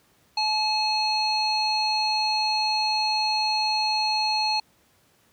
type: tone with low-pass filter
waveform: square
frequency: 858 Hz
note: A5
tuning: 44 cents flat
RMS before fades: -24 dBFS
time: 0.37-4.6 s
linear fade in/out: 5 ms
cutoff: 4300 Hz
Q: 5.5
effects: pink hiss -62 dBFS RMS until 5.32 s + high-pass 80 Hz 12 dB/octave